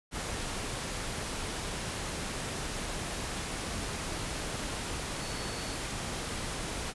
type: tone in noise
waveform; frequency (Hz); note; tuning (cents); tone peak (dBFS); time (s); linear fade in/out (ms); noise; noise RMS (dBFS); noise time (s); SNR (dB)
sine; 4440; C#8; +2; -46; 5.18-5.78; 50; pink; -36; 0.11-6.94; -13
effects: resampled to 24000 Hz